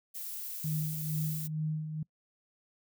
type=noise; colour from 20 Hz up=violet; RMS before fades=-40 dBFS; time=0.14-1.48 s; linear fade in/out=20 ms
type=tone with tremolo; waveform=sine; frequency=155.2 Hz; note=D#3; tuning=4 cents flat; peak=-29 dBFS; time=0.64-2.03 s; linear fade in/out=5 ms; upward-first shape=sine; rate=2.2 Hz; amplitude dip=55%
effects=noise-tail reverb RT60 0.1 s tail -25 dB re dry